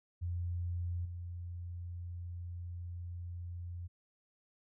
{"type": "tone with level steps", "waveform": "sine", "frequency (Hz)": 87.31, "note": "F2", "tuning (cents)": 0, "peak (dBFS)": [-34, -40], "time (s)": [0.21, 3.88], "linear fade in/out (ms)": 20, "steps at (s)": 1.05, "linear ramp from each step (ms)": 5, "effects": []}